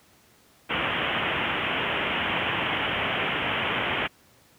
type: low-pass noise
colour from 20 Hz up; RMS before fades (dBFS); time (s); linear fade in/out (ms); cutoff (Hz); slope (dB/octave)
white; -27; 0.69-4.08; 20; 3200; 96
effects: pink hiss -58 dBFS RMS until 4.58 s + high-pass 80 Hz 12 dB/octave